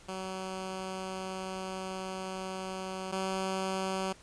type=tone pair in turn; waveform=10% pulse; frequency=188.4 / 190.04 Hz; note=F#3 / F#3; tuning=+32 / +47 cents; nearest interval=unison; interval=15 cents; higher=second; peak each=-28 / -23 dBFS; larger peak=second; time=0.08-3.12 / 3.12-4.13 s; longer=first; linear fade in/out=10 ms; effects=pink hiss -56 dBFS RMS until 4.22 s + resampled to 22050 Hz